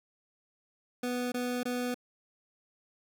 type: tone bursts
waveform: 25% pulse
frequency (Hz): 246.9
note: B3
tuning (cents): 0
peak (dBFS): -27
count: 3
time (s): 1.03-1.944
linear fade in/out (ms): 5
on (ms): 290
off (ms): 22
effects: none